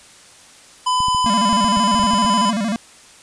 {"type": "tone", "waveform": "square", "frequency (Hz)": 1005, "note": "B5", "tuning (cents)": 30, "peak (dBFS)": -16, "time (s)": [0.86, 2.51], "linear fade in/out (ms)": 10}
{"type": "clicks", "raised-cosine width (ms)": 5, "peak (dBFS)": -18, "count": 12, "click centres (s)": [1.004, 1.084, 1.148, 1.246, 1.529, 1.645, 1.772, 1.944, 1.997, 2.04, 2.135, 2.247]}
{"type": "tone with vibrato", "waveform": "square", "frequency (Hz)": 213.9, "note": "A3", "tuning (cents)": -49, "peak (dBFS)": -19, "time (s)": [1.26, 2.76], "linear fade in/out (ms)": 0, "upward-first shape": "square", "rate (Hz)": 13, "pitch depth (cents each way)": 130}
{"effects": ["white hiss -45 dBFS RMS until 3.22 s", "resampled to 22050 Hz"]}